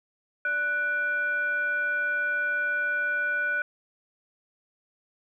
sine tone with frequency modulation, 1480 Hz, F#6, in tune, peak -24 dBFS, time 0.45-3.62 s, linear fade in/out 2 ms, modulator 894 Hz, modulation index 0.38, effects 11-bit

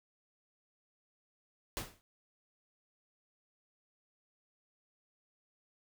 pink noise with exponential decay, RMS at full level -35 dBFS, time 1.77-2.01 s, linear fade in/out 0 ms, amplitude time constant 51 ms, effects none

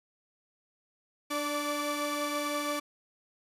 sawtooth tone cluster, 295 / 584 / 1159 Hz, D4 / D5 / D6, +8 / -10 / -23 cents, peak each -31 dBFS, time 1.3-2.8 s, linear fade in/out 10 ms, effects resampled to 32000 Hz

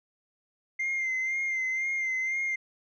sine tone with vibrato, 2093 Hz, C7, in tune, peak -25 dBFS, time 0.79-2.56 s, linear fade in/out 10 ms, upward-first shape sine, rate 2 Hz, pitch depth 36 cents each way, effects tanh soft clip ceiling -25 dBFS

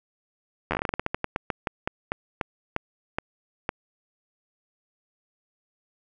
slowing click train, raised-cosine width 0.5 ms, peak -10 dBFS, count 23, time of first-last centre 0.71-3.691 s, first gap 11 ms, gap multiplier 1.2, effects none

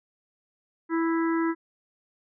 harmonic tone, 329.6 Hz, E4, in tune, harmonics 1 / 3 / 4 / 5 / 6, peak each -23 / -33 / -35 / -37 / -39 dBFS, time 0.89-1.55 s, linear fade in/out 50 ms, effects none

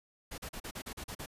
pink noise bursts, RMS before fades -42 dBFS, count 9, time 0.31-1.261 s, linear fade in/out 10 ms, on 71 ms, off 39 ms, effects resampled to 32000 Hz

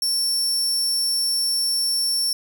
sawtooth tone, 5440 Hz, F8, 46 cents flat, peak -17 dBFS, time 0.02-2.33 s, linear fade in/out 2 ms, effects 9-bit

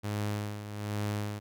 sawtooth tone with tremolo, 104.1 Hz, G#2, 5 cents sharp, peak -26 dBFS, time 0.03-1.4 s, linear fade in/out 20 ms, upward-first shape sine, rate 1.2 Hz, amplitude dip 65%, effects none

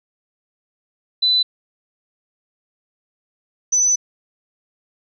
sine tone pair in turn, 4000 / 6004 Hz, B7 / F#8, +21 / +24 cents, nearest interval perfect fifth, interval 703 cents, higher second, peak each -13 dBFS, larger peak neither, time 1.22-1.43 / 3.72-3.96 s, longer second, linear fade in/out 10 ms, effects none

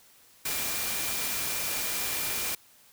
sine tone in noise, 2381 Hz, D7, 23 cents sharp, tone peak -41 dBFS, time 0.45-2.55 s, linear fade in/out 5 ms, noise white, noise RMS -31 dBFS, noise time 0.45-2.55 s, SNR -13 dB, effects white hiss -58 dBFS RMS until 2.92 s

